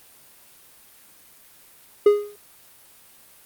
triangle tone with exponential decay, 413 Hz, G#4, 10 cents flat, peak -6 dBFS, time 2.06-2.36 s, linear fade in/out 5 ms, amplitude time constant 65 ms, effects white hiss -51 dBFS RMS until 3.45 s + Opus 32 kbps

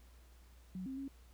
sine tone with pitch steps, 185.2 / 265.3 / 273.3 Hz, F#3 / C4 / C#4, +2 / +24 / -24 cents, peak -40 dBFS, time 0.75-1.08 s, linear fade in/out 2 ms, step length 110 ms, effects added 60 Hz sine -58 dBFS peak until 1.33 s + pink hiss -68 dBFS RMS until 1.33 s

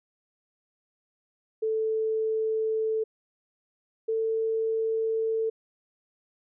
sine tone pair in turn, 440 / 445.9 Hz, A4 / A4, 0 / +23 cents, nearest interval unison, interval 23 cents, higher second, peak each -24 dBFS, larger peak neither, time 1.62-3.04 / 4.08-5.5 s, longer neither, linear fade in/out 10 ms, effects none

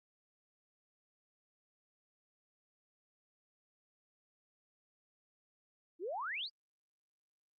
sine exponential sweep, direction up, 311.1 to 4978 Hz, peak -37 dBFS, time 5.99-6.5 s, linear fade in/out 50 ms, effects Opus 48 kbps

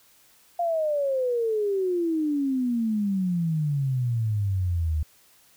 sine exponential sweep, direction down, 702 to 74.9 Hz, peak -22 dBFS, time 0.59-5.03 s, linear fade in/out 5 ms, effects white hiss -58 dBFS RMS until 5.56 s

